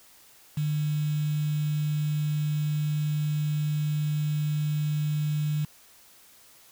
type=tone with quantisation; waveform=sine; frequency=150 Hz; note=D3; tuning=37 cents sharp; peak=-24 dBFS; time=0.57-5.65 s; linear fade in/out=5 ms; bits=7; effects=white hiss -55 dBFS RMS until 6.71 s